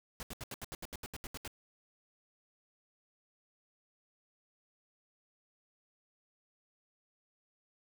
pink noise bursts, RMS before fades -43 dBFS, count 13, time 0.2-1.477 s, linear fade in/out 0 ms, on 29 ms, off 75 ms, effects none

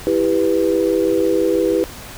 sine chord, E minor, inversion none, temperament just, 329.6 / 395.6 / 494.4 Hz, E4 / G4 / B4, 0 / +16 / +2 cents, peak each -18 dBFS, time 0.07-1.84 s, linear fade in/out 0 ms, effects pink hiss -35 dBFS RMS until 2.17 s

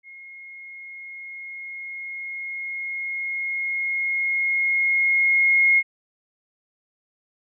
sine tone with level ramp, 2153 Hz, C7, 49 cents sharp, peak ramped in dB -40 to -13 dBFS, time 0.03-5.83 s, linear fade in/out 50 ms, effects none

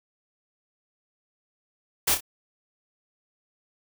white noise with echo, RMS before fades -22 dBFS, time 2.07-2.15 s, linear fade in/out 10 ms, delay 29 ms, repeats 2, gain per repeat -8 dB, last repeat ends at 2.208 s, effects none

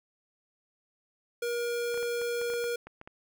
square tone, 475.6 Hz, A#4, 35 cents sharp, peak -30 dBFS, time 1.42-2.76 s, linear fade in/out 5 ms
clicks, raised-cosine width 0.5 ms, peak -30 dBFS, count 11, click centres 1.943 / 1.976 / 2.029 / 2.216 / 2.415 / 2.501 / 2.537 / 2.641 / 2.87 / 3.014 / 3.075 s
effects none

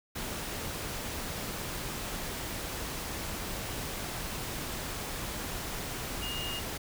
sine tone in noise, 2842 Hz, F7, 30 cents sharp, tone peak -36 dBFS, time 6.22-6.6 s, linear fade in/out 10 ms, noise pink, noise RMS -37 dBFS, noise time 0.15-6.78 s, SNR -2 dB, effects none

